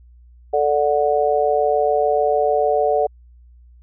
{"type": "chord", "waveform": "sine", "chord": "D major", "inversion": "second", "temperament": "just", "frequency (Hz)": [440.5, 587.3, 734.2], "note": ["A4", "D5", "F#5"], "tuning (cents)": [2, 0, -14], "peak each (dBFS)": -19, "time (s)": [0.53, 3.07], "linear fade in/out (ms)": 10, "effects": ["added 60 Hz sine -44 dBFS peak until 3.82 s"]}